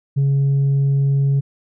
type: tone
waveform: sine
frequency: 138.59 Hz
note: C#3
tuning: in tune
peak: -11 dBFS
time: 0.16-1.41 s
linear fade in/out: 20 ms
effects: tanh soft clip ceiling -12 dBFS